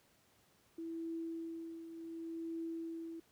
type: tone with tremolo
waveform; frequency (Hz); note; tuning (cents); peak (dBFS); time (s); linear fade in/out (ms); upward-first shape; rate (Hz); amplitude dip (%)
sine; 329.6; E4; 0; -38; 0.78-3.2; 5; triangle; 0.68; 65
effects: pink hiss -70 dBFS RMS until 3.31 s + high-pass 80 Hz 12 dB/octave